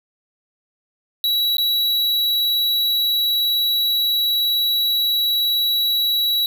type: tone with dropouts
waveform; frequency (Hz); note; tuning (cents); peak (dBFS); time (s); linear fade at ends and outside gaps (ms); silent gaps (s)
square; 3907; B7; -19; -17; 1.24-6.46; 1; 1.569-1.582
effects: none